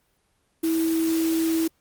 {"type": "tone in noise", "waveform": "sine", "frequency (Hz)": 325.7, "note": "E4", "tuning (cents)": -21, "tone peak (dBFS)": -20, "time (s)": [0.63, 1.68], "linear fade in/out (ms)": 10, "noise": "white", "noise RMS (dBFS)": -34, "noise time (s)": [0.63, 1.68], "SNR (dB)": 11, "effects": ["pink hiss -68 dBFS RMS until 1.8 s", "Opus 24 kbps"]}